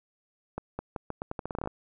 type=accelerating click train; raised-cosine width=1 ms; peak=-19 dBFS; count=15; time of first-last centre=0.58-1.674 s; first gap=210 ms; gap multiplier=0.82; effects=none